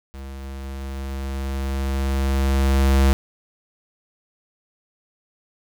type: tone with level ramp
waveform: square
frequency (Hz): 67.6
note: C#2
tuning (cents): -43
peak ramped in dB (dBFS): -34 to -13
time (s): 0.14-3.13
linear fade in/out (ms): 0
effects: 9-bit